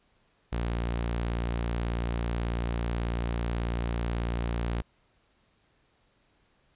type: tone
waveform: sawtooth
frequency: 58.27 Hz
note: A#1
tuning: in tune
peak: -24 dBFS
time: 0.52-4.82 s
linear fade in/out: 10 ms
effects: pink hiss -68 dBFS RMS until 6.75 s + resampled to 8000 Hz

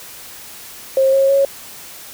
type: tone with pitch steps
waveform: sine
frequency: 534 / 542.7 / 551.6 Hz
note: C5 / C#5 / C#5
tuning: +35 / -37 / -9 cents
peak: -10 dBFS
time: 0.97-1.45 s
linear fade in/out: 2 ms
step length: 160 ms
effects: white hiss -36 dBFS RMS until 2.13 s

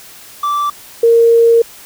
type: tone pair in turn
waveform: triangle / sine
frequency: 1167 / 463.1 Hz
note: D6 / A#4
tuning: -11 / -11 cents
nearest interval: octave + major third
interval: 1600 cents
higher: first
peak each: -11 / -5 dBFS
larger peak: second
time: 0.43-0.7 / 1.03-1.62 s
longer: second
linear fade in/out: 5 ms
effects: white hiss -37 dBFS RMS until 1.85 s

